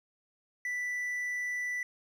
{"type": "tone", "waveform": "triangle", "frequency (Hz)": 1975.5, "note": "B6", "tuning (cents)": 0, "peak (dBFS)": -30, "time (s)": [0.65, 1.83], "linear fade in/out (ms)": 2, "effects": []}